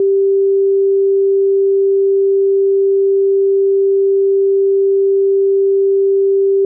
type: tone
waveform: sine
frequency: 392 Hz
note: G4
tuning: in tune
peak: -9 dBFS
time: 0-6.65 s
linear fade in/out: 2 ms
effects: none